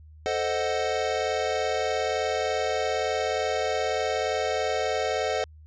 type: chord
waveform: square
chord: A diminished seventh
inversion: none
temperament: equal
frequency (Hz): 440 / 523.3 / 622.3 / 740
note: A4 / C5 / Eb5 / Gb5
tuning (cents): 0 / 0 / 0 / 0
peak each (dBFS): -31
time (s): 0.26-5.44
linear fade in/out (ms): 0
effects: added 77 Hz sine -46 dBFS peak until 5.66 s + resampled to 16000 Hz